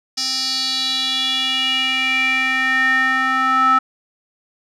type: tone with band-pass filter sweep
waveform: square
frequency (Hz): 261.6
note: C4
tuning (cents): 0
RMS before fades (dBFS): -18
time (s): 0.17-3.79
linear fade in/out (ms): 10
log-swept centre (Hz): 5200 to 1300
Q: 5.8
effects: none